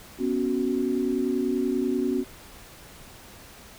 sine chord, B suspended second, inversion none, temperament equal, 246.9 / 277.2 / 370 Hz, B3 / C#4 / F#4, 0 / 0 / 0 cents, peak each -27 dBFS, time 0.18-2.25 s, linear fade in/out 50 ms, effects pink hiss -47 dBFS RMS until 3.78 s

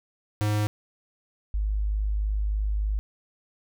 square / sine tone pair in turn, 105.2 / 51.67 Hz, G#2 / G#1, +23 / -8 cents, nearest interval octave, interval 1231 cents, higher first, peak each -23 dBFS, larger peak neither, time 0.41-0.67 / 1.54-2.99 s, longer second, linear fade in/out 0 ms, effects none

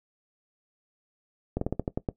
slowing click train, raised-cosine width 2 ms, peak -14 dBFS, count 8, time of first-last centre 1.57-2.088 s, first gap 44 ms, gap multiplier 1.17, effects noise-tail reverb RT60 0.1 s tail -18 dB re dry

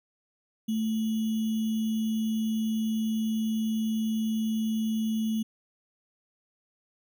sine tone with sample-and-hold, 220 Hz, A3, in tune, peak -25 dBFS, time 0.68-5.43 s, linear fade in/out 10 ms, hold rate 3150 Hz, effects none

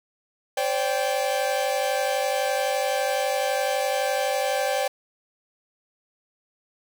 45% pulse chord, C suspended second, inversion none, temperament equal with one note detuned, 523.3 / 575.2 / 784 Hz, C5 / D5 / G5, 0 / -36 / 0 cents, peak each -27 dBFS, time 0.57-4.88 s, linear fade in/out 5 ms, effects none

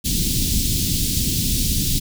pink band-stop noise, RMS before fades -20 dBFS, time 0.04-2 s, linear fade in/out 20 ms, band 270 to 3500 Hz, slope 24 dB/octave, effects none

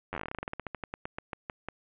slowing click train, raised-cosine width 0.5 ms, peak -20 dBFS, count 26, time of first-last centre 0.13-1.686 s, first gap 10 ms, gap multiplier 1.13, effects resampled to 8000 Hz + 10-bit

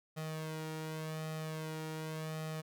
sawtooth tone with flanger, 157.4 Hz, D#3, 20 cents sharp, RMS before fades -41 dBFS, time 0.16-2.62 s, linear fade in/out 20 ms, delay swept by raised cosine 1.6 to 2.16 ms, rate 0.88 Hz, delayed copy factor +0.7, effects none

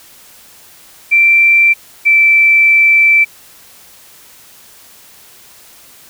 sine tone pair in turn, 2349 / 2330 Hz, D7 / D7, 0 / -14 cents, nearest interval unison, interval 14 cents, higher first, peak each -5 dBFS, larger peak neither, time 1.11-1.74 / 2.05-3.25 s, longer second, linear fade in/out 20 ms, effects white hiss -41 dBFS RMS until 6.09 s

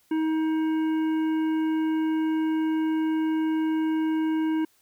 harmonic tone, 316.3 Hz, D#4, 29 cents sharp, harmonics 1 / 3 / 5 / 7 / 9, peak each -22 / -37 / -42 / -47 / -49 dBFS, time 0.11-4.65 s, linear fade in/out 5 ms, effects white hiss -64 dBFS RMS until 4.81 s

